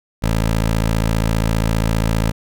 15% pulse tone, 55 Hz, A1, in tune, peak -9 dBFS, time 0.22-2.32 s, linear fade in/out 20 ms, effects none

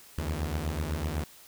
sawtooth beating tone pair, 73.42 / 81.42 Hz, D2 / E2, 0 / -21 cents, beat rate 8 Hz, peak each -28 / -29 dBFS, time 0.18-1.24 s, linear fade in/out 0 ms, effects white hiss -53 dBFS RMS until 1.47 s

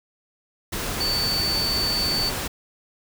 sine tone in noise, 4500 Hz, C#8, 25 cents sharp, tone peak -22 dBFS, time 1-2.3 s, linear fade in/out 10 ms, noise pink, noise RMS -28 dBFS, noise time 0.72-2.48 s, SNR +3 dB, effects none

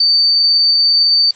sine tone, 4581 Hz, D8, 44 cents flat, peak -8 dBFS, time 0-1.31 s, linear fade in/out 5 ms, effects white hiss -44 dBFS RMS until 1.35 s + MP3 32 kbps

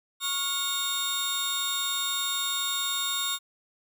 sawtooth tone cluster, 1109 / 1415 / 3682 Hz, C#6 / F6 / A#7, 0 / +22 / -22 cents, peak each -31 / -33 / -25 dBFS, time 0.2-3.39 s, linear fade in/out 50 ms, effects none

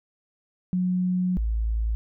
sine tone pair in turn, 182 / 55.28 Hz, F#3 / A1, -28 / +9 cents, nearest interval octave + major sixth, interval 2063 cents, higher first, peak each -21 / -22 dBFS, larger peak first, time 0.73-1.37 / 1.37-1.95 s, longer first, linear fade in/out 0 ms, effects none

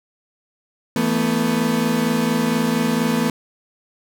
35% pulse chord, E suspended fourth, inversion none, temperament equal with one note detuned, 164.81 / 222.6 / 246.9 Hz, E3 / A3 / B3, 0 / +20 / 0 cents, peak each -23 / -19 / -19 dBFS, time 0.96-3.3 s, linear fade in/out 2 ms, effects none

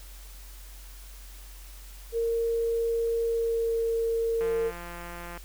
sine tone with pitch glide, 461.2 to 457.5 Hz, A#4 to A#4, -19 to -32 cents, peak -24 dBFS, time 2.12-4.72 s, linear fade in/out 50 ms, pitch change -13 cents, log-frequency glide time 3.24-3.78 s
click train, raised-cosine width 0.5 ms, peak -26 dBFS, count 168, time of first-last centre 4.41-5.375 s, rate 173 Hz
effects added 46 Hz sine -43 dBFS peak until 5.44 s + white hiss -51 dBFS RMS until 5.44 s

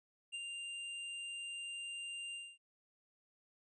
square tone with ADSR envelope, 2791 Hz, F7, 2 cents flat, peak -40 dBFS, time 0.32-2.58 s, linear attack 26 ms, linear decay 36 ms, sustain -3 dB, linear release 240 ms, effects resampled to 22050 Hz

